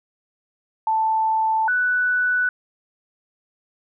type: tone pair in turn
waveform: sine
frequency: 882 / 1486 Hz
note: A5 / F#6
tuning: +4 / +7 cents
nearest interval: major sixth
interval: 903 cents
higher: second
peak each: -17 dBFS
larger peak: neither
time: 0.87-1.68 / 1.68-2.49 s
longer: neither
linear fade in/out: 2 ms
effects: none